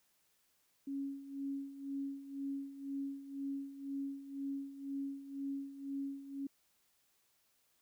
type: tone with tremolo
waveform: sine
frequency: 276.4 Hz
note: C#4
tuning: 5 cents flat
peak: -36 dBFS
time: 0.87-6.47 s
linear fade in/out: 5 ms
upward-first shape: sine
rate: 2 Hz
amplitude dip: 75%
effects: white hiss -75 dBFS RMS until 7.81 s